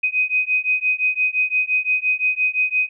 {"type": "beating tone pair", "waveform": "sine", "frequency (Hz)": [2505, 2510.8], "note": ["D#7", "D#7"], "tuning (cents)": [11, 15], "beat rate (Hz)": 5.8, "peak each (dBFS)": -20, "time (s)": [0.03, 2.89], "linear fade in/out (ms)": 10, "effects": []}